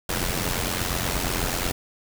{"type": "noise with amplitude modulation", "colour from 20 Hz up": "pink", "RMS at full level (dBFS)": -23, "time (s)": [0.09, 1.72], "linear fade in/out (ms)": 5, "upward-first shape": "sine", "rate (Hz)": 88.4, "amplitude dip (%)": 70, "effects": []}